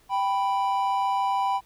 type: tone pair together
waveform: triangle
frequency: 784 / 989.2 Hz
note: G5 / B5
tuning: 0 / +3 cents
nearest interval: major third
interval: 403 cents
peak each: -23 dBFS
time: 0.09-1.61 s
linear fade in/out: 50 ms
effects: pink hiss -60 dBFS RMS until 1.65 s